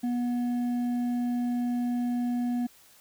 triangle tone with hard clipping, 242.9 Hz, B3, 29 cents flat, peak -27 dBFS, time 0.03-2.67 s, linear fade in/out 10 ms, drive 8 dB, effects white hiss -57 dBFS RMS until 3 s

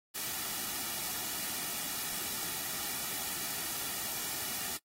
white noise with comb filter, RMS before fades -37 dBFS, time 0.14-4.78 s, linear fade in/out 20 ms, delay 1.9 ms, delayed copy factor -0.5, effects noise-tail reverb RT60 0.1 s tail -22 dB re dry + AAC 48 kbps

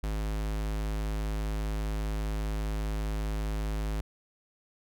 square tone, 52.5 Hz, G#1, 19 cents sharp, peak -30 dBFS, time 0.03-4.01 s, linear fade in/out 5 ms, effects none

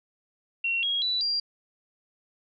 sine tone with pitch steps, 2735 / 3290 / 3958 / 4762 Hz, F7 / G#7 / B7 / D8, -37 / -17 / +3 / +23 cents, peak -24 dBFS, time 0.64-1.4 s, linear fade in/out 5 ms, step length 190 ms, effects none

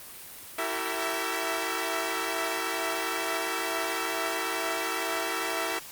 10% pulse tone cluster, 330.6 / 383.3 / 455 / 659 Hz, E4 / G4 / A#4 / E5, +5 / -39 / -42 / -1 cents, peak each -26 dBFS, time 0.58-5.79 s, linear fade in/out 5 ms, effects white hiss -44 dBFS RMS until 5.91 s + Opus 32 kbps

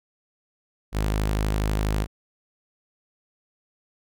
sawtooth tone, 52.2 Hz, G#1, 10 cents sharp, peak -18 dBFS, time 0.92-2.07 s, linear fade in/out 50 ms, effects none

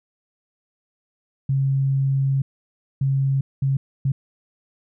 sine tone bursts at uneven times, 136 Hz, C#3, 33 cents flat, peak -17 dBFS, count 4, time 1.49-2.42 / 3.01-3.41 / 3.62-3.77 / 4.05-4.12 s, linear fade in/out 5 ms, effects none

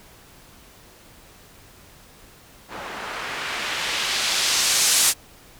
blue noise with low-pass filter sweep, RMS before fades -23 dBFS, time 2.68-5.14 s, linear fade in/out 50 ms, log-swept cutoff 950 to 9200 Hz, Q 0.86, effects pink hiss -49 dBFS RMS until 5.59 s

